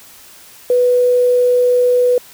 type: tone with quantisation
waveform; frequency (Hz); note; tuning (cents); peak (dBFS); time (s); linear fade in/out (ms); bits
sine; 493.9; B4; 0; -9; 0.7-2.18; 2; 6
effects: white hiss -41 dBFS RMS until 2.33 s